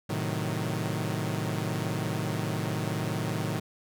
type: chord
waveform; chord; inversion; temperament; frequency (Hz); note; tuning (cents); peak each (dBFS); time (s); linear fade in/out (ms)
sawtooth; A diminished seventh; none; equal; 110 / 130.81 / 155.56 / 185; A2 / C3 / Eb3 / Gb3; 0 / 0 / 0 / 0; -29 / -32 / -29 / -32; 0.09-3.6; 10
effects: none